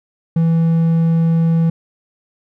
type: tone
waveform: triangle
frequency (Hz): 164.81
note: E3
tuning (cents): 0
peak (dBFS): -9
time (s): 0.36-1.7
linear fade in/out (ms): 5
effects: none